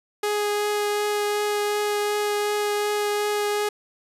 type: tone with vibrato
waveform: sawtooth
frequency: 415.3 Hz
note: G#4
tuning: in tune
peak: -18 dBFS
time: 0.23-3.69 s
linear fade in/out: 5 ms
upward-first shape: triangle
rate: 2.7 Hz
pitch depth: 9 cents each way
effects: resampled to 32000 Hz